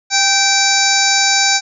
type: harmonic tone with a mistuned harmonic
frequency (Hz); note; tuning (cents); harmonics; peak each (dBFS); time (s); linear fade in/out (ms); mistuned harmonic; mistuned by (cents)
776; G5; -18; 1 / 2 / 3 / 5 / 6 / 7 / 8 / 9; -19 / -19 / -19 / -19 / -19 / -19 / -19 / -19; 0.1-1.61; 50; 1; +37
effects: none